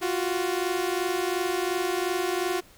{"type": "tone pair together", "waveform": "sawtooth", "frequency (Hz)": [348.8, 371.6], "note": ["F4", "F#4"], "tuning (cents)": [-2, 7], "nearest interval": "minor second", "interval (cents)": 109, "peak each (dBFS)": [-24, -24], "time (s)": [0.01, 2.61], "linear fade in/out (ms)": 20, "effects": ["pink hiss -54 dBFS RMS until 2.77 s"]}